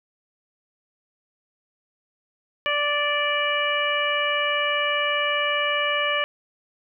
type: harmonic tone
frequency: 585 Hz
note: D5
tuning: 7 cents flat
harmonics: 1 / 2 / 3 / 4 / 5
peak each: -27 / -27 / -27 / -27 / -27 dBFS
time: 2.66-6.24 s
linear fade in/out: 0 ms
effects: none